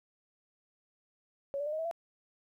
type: tone with pitch steps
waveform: sine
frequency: 558 / 579.7 / 602.2 / 625.6 / 649.9 / 675.2 Hz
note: C#5 / D5 / D5 / D#5 / E5 / E5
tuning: +11 / -23 / +43 / +9 / -25 / +41 cents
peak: -32 dBFS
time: 1.54-1.912 s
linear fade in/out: 0 ms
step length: 62 ms
effects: 12-bit